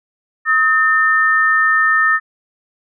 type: tone pair together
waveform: sine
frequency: 1272.8 / 1800 Hz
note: D#6 / A6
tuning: +39 / +39 cents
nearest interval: tritone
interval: 600 cents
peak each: -15 / -12 dBFS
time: 0.45-2.2 s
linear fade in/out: 50 ms
effects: none